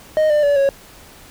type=tone with pitch steps; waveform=triangle; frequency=620 / 596.5 / 573.8 / 552 Hz; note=D#5 / D5 / D5 / C#5; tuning=-6 / +27 / -40 / -7 cents; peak=-10 dBFS; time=0.17-0.69 s; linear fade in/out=0 ms; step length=130 ms; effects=pink hiss -43 dBFS RMS until 1.3 s